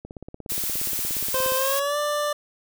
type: click train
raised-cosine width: 2 ms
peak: -24 dBFS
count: 26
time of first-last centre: 0.05-1.521 s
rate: 17 Hz
type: noise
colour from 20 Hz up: blue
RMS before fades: -27 dBFS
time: 0.49-1.8 s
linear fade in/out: 10 ms
type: tone with pitch glide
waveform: 25% pulse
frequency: 520 to 590.5 Hz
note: C5 to D5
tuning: -11 to +9 cents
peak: -19 dBFS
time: 1.34-2.33 s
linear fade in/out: 5 ms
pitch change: +220 cents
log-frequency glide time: 1.55-1.98 s
effects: none